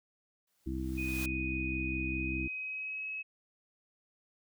white noise with exponential growth, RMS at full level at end -40 dBFS, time 0.47-1.26 s, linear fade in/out 5 ms, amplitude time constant 170 ms
harmonic tone, 65 Hz, C2, 11 cents flat, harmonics 1 / 2 / 3 / 4 / 5, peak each -37 / -43 / -43 / -42 / -38 dBFS, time 0.66-2.48 s, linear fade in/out 10 ms
sine tone with pitch glide, 2489 to 2568 Hz, D#7 to E7, 0 to -46 cents, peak -36 dBFS, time 0.97-3.23 s, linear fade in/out 20 ms, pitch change +54 cents, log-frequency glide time 2.1-3.09 s
effects none

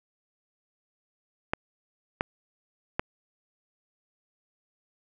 clicks, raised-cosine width 0.5 ms, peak -10 dBFS, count 3, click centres 1.535 / 2.209 / 2.995 s, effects none

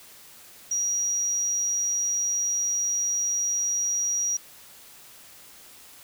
sine tone, 5750 Hz, F8, 50 cents sharp, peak -23 dBFS, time 0.71-4.37 s, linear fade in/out 5 ms, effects white hiss -49 dBFS RMS until 6.03 s

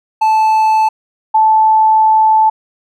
triangle / sine tone pair in turn, 874 / 874 Hz, A5 / A5, -12 / -12 cents, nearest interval unison, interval 0 cents, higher neither, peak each -6 dBFS, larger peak neither, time 0.21-0.89 / 1.34-2.5 s, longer second, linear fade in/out 10 ms, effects none

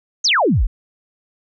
sine exponential sweep, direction down, 6760 to 30.87 Hz, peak -12 dBFS, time 0.24-0.67 s, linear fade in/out 10 ms, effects none

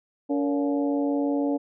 harmonic tone with a mistuned harmonic, 142 Hz, C#3, 42 cents sharp, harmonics 2 / 3 / 4 / 5 / 6, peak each -23 / -31 / -31 / -36 / -39 dBFS, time 0.29-1.58 s, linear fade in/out 20 ms, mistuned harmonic 3, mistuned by +140 cents, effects none

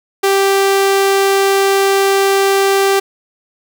sawtooth tone, 392 Hz, G4, in tune, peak -6 dBFS, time 0.23-3 s, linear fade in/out 10 ms, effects none

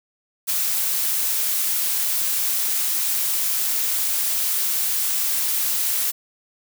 blue noise, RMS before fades -22 dBFS, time 0.47-6.12 s, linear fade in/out 20 ms, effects none

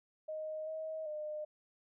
sine tone with pitch steps, 623 / 633 / 607 Hz, D#5 / D#5 / D#5, +2 / +30 / -43 cents, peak -38 dBFS, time 0.28-1.45 s, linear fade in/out 10 ms, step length 390 ms, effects none

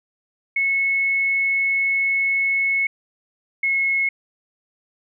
sine tone pair in turn, 2194 / 2178 Hz, C#7 / C#7, -18 / -31 cents, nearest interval unison, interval 13 cents, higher first, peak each -17 dBFS, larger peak neither, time 0.56-2.87 / 3.63-4.09 s, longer first, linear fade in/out 5 ms, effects none

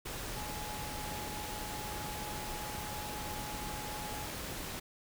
sine tone in noise, 842 Hz, G#5, 24 cents sharp, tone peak -44 dBFS, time 0.36-4.27 s, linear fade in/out 10 ms, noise pink, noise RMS -41 dBFS, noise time 0.05-4.8 s, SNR -6 dB, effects none

